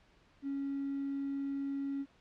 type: tone with hard clipping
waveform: triangle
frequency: 277.2 Hz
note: C#4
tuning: in tune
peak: -34 dBFS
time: 0.42-2.06 s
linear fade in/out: 50 ms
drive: 3 dB
effects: pink hiss -66 dBFS RMS until 2.2 s + low-pass 4000 Hz 12 dB/octave